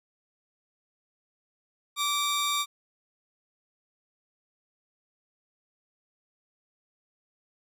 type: tone pair together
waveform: sawtooth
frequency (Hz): 1163 / 3692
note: D6 / A#7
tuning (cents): -17 / -17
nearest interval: octave + minor sixth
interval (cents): 2000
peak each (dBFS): -24 / -26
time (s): 1.96-2.66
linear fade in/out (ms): 50
effects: resampled to 32000 Hz